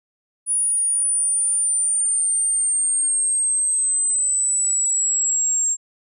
sine exponential sweep, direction down, 9740 to 7459 Hz, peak -17 dBFS, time 0.46-5.77 s, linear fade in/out 50 ms, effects none

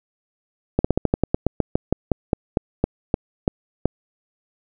slowing click train, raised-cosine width 2 ms, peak -3 dBFS, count 19, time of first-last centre 0.79-3.856 s, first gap 55 ms, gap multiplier 1.12, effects none

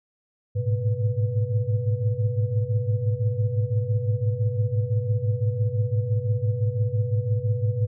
sine tone cluster, 103.9 / 109.8 / 125.6 / 492.7 Hz, G#2 / A2 / B2 / B4, +1 / -3 / +30 / -4 cents, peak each -25 / -24 / -29 / -33 dBFS, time 0.55-7.87 s, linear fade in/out 20 ms, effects none

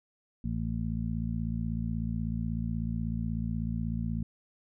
harmonic tone, 56.3 Hz, A1, 40 cents sharp, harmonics 1 / 2 / 3 / 4, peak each -35 / -35 / -35 / -35 dBFS, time 0.44-4.23 s, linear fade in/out 5 ms, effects none

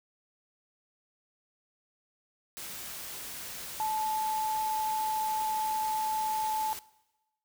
sine tone in noise, 869 Hz, A5, 22 cents flat, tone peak -28 dBFS, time 3.8-6.73 s, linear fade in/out 0 ms, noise white, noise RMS -41 dBFS, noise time 2.57-6.79 s, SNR +10 dB, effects noise-tail reverb RT60 1.0 s tail -20 dB re dry

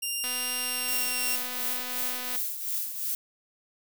10% pulse tone with pitch glide, 2794 to 2749 Hz, F7 to F7, 0 to -28 cents, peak -21 dBFS, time 0.02-1.36 s, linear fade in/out 10 ms, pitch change -28 cents, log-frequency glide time 0.57-1.22 s
click train, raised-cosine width 0.2 ms, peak -21 dBFS, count 531, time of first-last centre 0.24-2.36 s, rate 250 Hz
violet noise with tremolo, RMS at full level -29 dBFS, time 0.88-3.15 s, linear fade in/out 2 ms, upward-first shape triangle, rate 2.8 Hz, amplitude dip 65%
effects none

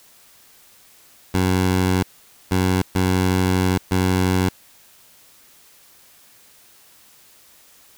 15% pulse tone bursts at uneven times, 92.5 Hz, F#2, in tune, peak -10 dBFS, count 4, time 1.34-2.03 / 2.51-2.82 / 2.95-3.78 / 3.91-4.49 s, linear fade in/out 5 ms, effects white hiss -51 dBFS RMS until 7.97 s

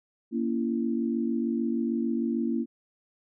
sine chord, A# diminished, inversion none, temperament just, 233.1 / 279.7 / 335.6 Hz, A#3 / C#4 / E4, 0 / +16 / +31 cents, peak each -27 / -32 / -31 dBFS, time 0.31-2.66 s, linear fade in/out 50 ms, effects none

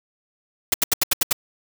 white noise bursts, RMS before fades -17 dBFS, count 7, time 0.72-1.329 s, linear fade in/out 5 ms, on 21 ms, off 77 ms, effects none

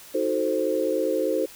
sine chord, D# diminished seventh, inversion none, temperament equal with one note detuned, 315.3 / 370 / 440 / 523.3 Hz, D#4 / F#4 / A4 / C5, +23 / 0 / 0 / 0 cents, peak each -28 / -29 / -27 / -25 dBFS, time 0.14-1.46 s, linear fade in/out 10 ms, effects white hiss -46 dBFS RMS until 1.55 s

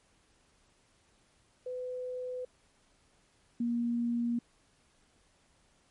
sine tone pair in turn, 503 / 236.7 Hz, B4 / A#3, +32 / +27 cents, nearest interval octave + minor second, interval 1305 cents, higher first, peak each -35 / -28 dBFS, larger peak second, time 1.66-2.45 / 3.6-4.39 s, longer neither, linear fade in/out 5 ms, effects pink hiss -68 dBFS RMS until 5.9 s + MP3 48 kbps

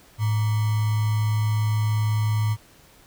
sine tone with sample-and-hold, 107.6 Hz, A2, 38 cents flat, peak -19 dBFS, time 0.18-2.57 s, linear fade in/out 50 ms, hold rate 1050 Hz, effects pink hiss -53 dBFS RMS until 3.06 s

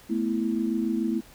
sine chord, A suspended second, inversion none, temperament equal, 220 / 246.9 / 329.6 Hz, A3 / B3 / E4, 0 / 0 / 0 cents, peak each -27 / -29 / -28 dBFS, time 0.09-1.21 s, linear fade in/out 20 ms, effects pink hiss -52 dBFS RMS until 1.34 s

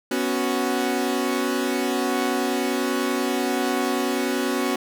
sawtooth chord, B suspended second, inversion none, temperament equal, 246.9 / 277.2 / 370 Hz, B3 / C#4 / F#4, 0 / 0 / 0 cents, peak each -22 dBFS, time 0.11-4.76 s, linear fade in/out 5 ms, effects none

